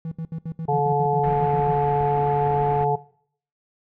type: tone bursts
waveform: triangle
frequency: 162.5 Hz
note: E3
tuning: 24 cents flat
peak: -25 dBFS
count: 13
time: 0.05-1.736 s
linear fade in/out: 2 ms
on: 66 ms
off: 69 ms
type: harmonic tone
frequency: 144 Hz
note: D3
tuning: 34 cents flat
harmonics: 1 / 3 / 5 / 6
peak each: -24 / -24 / -24 / -24 dBFS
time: 0.68-2.96 s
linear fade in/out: 10 ms
type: low-pass noise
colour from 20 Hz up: pink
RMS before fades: -36 dBFS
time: 1.23-2.85 s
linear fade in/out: 10 ms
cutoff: 2200 Hz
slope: 24 dB/octave
effects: noise-tail reverb RT60 0.6 s tail -20 dB re dry